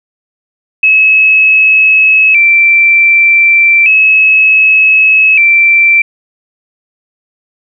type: tone with vibrato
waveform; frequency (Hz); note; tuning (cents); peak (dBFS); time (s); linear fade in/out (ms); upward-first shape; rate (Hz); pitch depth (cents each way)
sine; 2459; D#7; -21; -3; 0.83-6.02; 5; square; 0.33; 82
effects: none